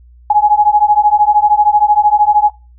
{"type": "beating tone pair", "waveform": "sine", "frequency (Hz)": [830.6, 843.6], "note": ["G#5", "G#5"], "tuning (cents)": [0, 27], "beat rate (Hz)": 13, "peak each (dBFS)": -10, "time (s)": [0.3, 2.5], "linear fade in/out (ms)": 5, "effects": ["noise-tail reverb RT60 0.3 s tail -22 dB re dry", "added 60 Hz sine -39 dBFS peak until 2.78 s"]}